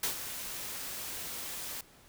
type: noise with ADSR envelope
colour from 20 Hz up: white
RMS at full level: -30 dBFS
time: 0.03-1.81 s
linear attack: 4 ms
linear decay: 110 ms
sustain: -10 dB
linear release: 3 ms
effects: pink hiss -59 dBFS RMS until 2.08 s